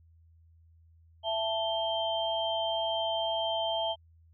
sine tone cluster, 667 / 880 / 3149 Hz, E5 / A5 / G7, +20 / 0 / +7 cents, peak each -31 / -34 / -33 dBFS, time 1.23-3.96 s, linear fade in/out 50 ms, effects added 82 Hz sine -57 dBFS peak until 4.33 s

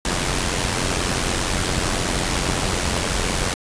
pink noise with amplitude modulation, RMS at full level -19 dBFS, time 0.05-3.54 s, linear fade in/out 2 ms, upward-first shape sine, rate 90.3 Hz, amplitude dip 60%, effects resampled to 22050 Hz

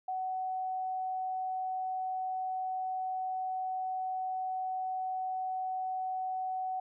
sine tone, 749 Hz, F#5, 21 cents sharp, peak -32 dBFS, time 0.08-6.8 s, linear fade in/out 5 ms, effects none

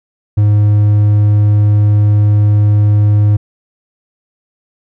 triangle tone, 104.2 Hz, G#2, 6 cents sharp, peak -4 dBFS, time 0.37-3.37 s, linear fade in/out 10 ms, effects none

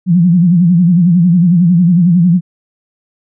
sine tone with vibrato, 174.61 Hz, F3, in tune, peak -5 dBFS, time 0.06-2.41 s, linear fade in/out 50 ms, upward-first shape sine, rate 11 Hz, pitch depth 110 cents each way, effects none

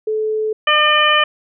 sine tone, 433.2 Hz, A4, 27 cents flat, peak -16 dBFS, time 0.07-0.53 s, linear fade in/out 5 ms
harmonic tone, 603 Hz, D5, 46 cents sharp, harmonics 1 / 2 / 3 / 4 / 5, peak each -20 / -15 / -17 / -19 / -16 dBFS, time 0.67-1.24 s, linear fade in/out 5 ms
effects none

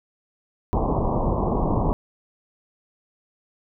pink low-pass noise, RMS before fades -22 dBFS, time 0.73-1.93 s, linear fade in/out 0 ms, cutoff 1100 Hz, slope 96 dB/octave, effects none

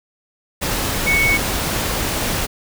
sine tone in noise, 2219 Hz, C#7, 1 cent sharp, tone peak -14 dBFS, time 1.06-1.38 s, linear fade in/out 20 ms, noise pink, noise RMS -21 dBFS, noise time 0.61-2.47 s, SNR +4 dB, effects none

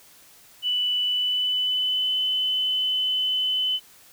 sine tone with pitch glide, 2974 to 3024 Hz, F#7 to F#7, +8 to +37 cents, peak -21 dBFS, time 0.62-3.8 s, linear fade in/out 50 ms, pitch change +29 cents, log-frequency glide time 1.04-2.15 s, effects white hiss -52 dBFS RMS until 4.12 s

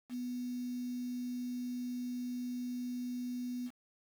sine tone with quantisation, 246.9 Hz, B3, in tune, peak -36 dBFS, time 0.09-3.71 s, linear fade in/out 50 ms, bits 9, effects none

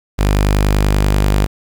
sawtooth tone, 50.3 Hz, G1, 45 cents sharp, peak -7 dBFS, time 0.18-1.47 s, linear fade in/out 20 ms, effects 7-bit

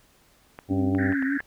clicks, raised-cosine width 0.5 ms, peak -23 dBFS, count 5, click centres 0.589 / 0.95 / 1.125 / 1.225 / 1.404 s
harmonic tone, 97 Hz, G2, 18 cents flat, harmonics 1 / 2 / 3 / 4 / 5 / 6 / 7 / 8, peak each -27 / -32 / -31 / -33 / -41 / -39 / -42 / -39 dBFS, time 0.68-1.15 s, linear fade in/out 50 ms
sine tone with vibrato, 273.2 Hz, C#4, 25 cents flat, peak -23 dBFS, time 0.7-1.38 s, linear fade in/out 10 ms, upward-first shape triangle, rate 5.1 Hz, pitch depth 67 cents each way
white band-pass noise, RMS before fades -32 dBFS, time 0.98-1.41 s, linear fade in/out 5 ms, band 1500 to 1900 Hz, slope 96 dB/octave
effects pink hiss -60 dBFS RMS until 1.46 s

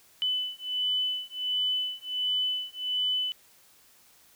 sine beating tone pair, 3000 / 3001.4 Hz, F#7 / F#7, +23 / +24 cents, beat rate 1.4 Hz, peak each -30 dBFS, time 0.22-3.32 s, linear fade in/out 0 ms, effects white hiss -59 dBFS RMS until 4.35 s

